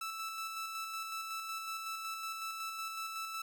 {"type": "tone with tremolo", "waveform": "sawtooth", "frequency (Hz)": 1318.5, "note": "E6", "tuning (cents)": 0, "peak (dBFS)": -34, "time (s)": [0.01, 3.42], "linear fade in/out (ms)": 5, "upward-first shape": "square", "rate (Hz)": 5.4, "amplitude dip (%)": 30, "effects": []}